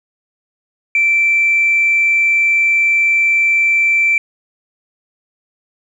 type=tone; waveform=sine; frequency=2338 Hz; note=D7; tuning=8 cents flat; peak=-9 dBFS; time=0.95-4.18 s; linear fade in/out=2 ms; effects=tanh soft clip ceiling -5 dBFS + 8-bit